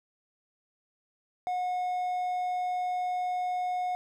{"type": "tone", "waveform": "triangle", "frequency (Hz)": 726, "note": "F#5", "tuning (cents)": -33, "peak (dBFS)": -26, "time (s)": [1.47, 3.95], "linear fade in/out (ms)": 0, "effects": []}